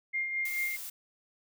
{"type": "tone with tremolo", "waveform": "sine", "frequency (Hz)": 2116, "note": "C7", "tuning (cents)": 19, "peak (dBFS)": -28, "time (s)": [0.13, 0.77], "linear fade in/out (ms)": 20, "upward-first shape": "sine", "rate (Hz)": 4.6, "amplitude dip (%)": 45}
{"type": "noise", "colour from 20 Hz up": "blue", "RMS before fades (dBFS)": -41, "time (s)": [0.45, 0.9], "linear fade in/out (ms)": 5}
{"effects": []}